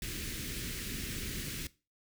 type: band-stop noise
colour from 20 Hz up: pink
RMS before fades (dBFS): -39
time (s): 0.02-1.67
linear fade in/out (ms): 2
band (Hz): 380 to 1700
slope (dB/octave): 24
effects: noise-tail reverb RT60 0.3 s tail -19 dB re dry